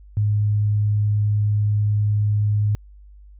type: tone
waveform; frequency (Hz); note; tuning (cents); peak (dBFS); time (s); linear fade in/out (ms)
sine; 104.5; G#2; +11; -16; 0.17-2.75; 0
effects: added 50 Hz sine -42 dBFS peak until 3.39 s